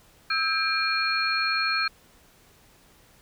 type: tone cluster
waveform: sine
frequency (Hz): 1307 / 1595 / 2392 / 4273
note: E6 / G6 / D7 / C8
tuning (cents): -15 / +30 / +31 / +36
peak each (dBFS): -28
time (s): 0.3-1.88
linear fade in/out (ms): 5
effects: pink hiss -57 dBFS RMS until 3.21 s